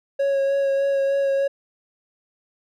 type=tone with vibrato; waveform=triangle; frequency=551 Hz; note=C#5; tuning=11 cents flat; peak=-16 dBFS; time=0.19-1.48 s; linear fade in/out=10 ms; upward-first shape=sine; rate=3.3 Hz; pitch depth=15 cents each way; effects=none